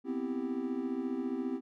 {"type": "chord", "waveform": "triangle", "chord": "C major seventh", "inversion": "third", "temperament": "equal", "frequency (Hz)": [246.9, 261.6, 329.6, 392], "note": ["B3", "C4", "E4", "G4"], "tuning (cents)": [0, 0, 0, 0], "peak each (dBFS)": [-37, -33, -38, -38], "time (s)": [0.04, 1.61], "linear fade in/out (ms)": 50, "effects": []}